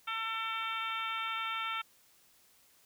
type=harmonic tone with a mistuned harmonic; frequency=448.2 Hz; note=A4; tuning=32 cents sharp; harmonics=2 / 3 / 4 / 5 / 6 / 7 / 8; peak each=-45 / -36 / -47 / -41 / -43 / -44 / -45 dBFS; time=0.07-1.82 s; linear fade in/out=10 ms; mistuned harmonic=5; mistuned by=+17 cents; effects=white hiss -65 dBFS RMS until 2.85 s